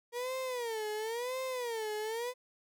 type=tone with vibrato; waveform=35% pulse; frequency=470.5 Hz; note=A#4; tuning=16 cents sharp; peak=-33 dBFS; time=0.12-2.34 s; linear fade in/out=50 ms; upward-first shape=sine; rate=0.96 Hz; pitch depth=180 cents each way; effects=none